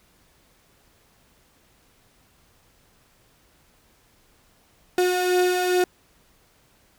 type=beating tone pair; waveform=35% pulse; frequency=360 / 362.4 Hz; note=F#4 / F#4; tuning=-47 / -36 cents; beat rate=2.4 Hz; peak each=-25 / -18 dBFS; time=4.98-5.84 s; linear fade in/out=2 ms; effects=pink hiss -60 dBFS RMS until 6.98 s